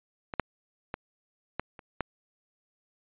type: clicks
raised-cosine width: 0.5 ms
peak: -20 / -10 / -18 / -15 / -30 / -13 dBFS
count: 6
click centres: 0.338 / 0.397 / 0.941 / 1.596 / 1.792 / 2.007 s
effects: resampled to 8000 Hz